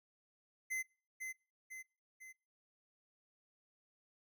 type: tone with echo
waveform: square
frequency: 2055 Hz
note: C7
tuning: 32 cents flat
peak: -37 dBFS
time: 0.7-0.83 s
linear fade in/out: 20 ms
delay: 500 ms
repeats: 3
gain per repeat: -5 dB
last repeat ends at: 2.33 s
effects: noise-tail reverb RT60 0.4 s tail -26 dB re dry